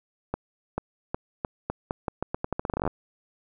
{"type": "accelerating click train", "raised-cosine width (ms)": 1, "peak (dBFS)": -13, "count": 22, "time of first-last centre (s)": [0.34, 2.877], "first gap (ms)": 440, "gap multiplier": 0.83, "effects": []}